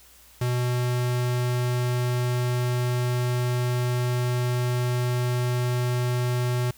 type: tone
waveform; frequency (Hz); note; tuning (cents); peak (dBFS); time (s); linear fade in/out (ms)
square; 123.47; B2; 0; -23; 0.41-6.71; 5
effects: added 60 Hz sine -58 dBFS peak until 6.77 s + white hiss -53 dBFS RMS until 6.77 s